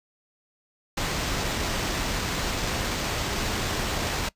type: noise with sample-and-hold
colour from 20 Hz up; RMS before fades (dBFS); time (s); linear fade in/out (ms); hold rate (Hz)
pink; -28; 0.97-4.29; 5; 11025
effects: noise-tail reverb RT60 0.1 s tail -21 dB re dry + resampled to 32000 Hz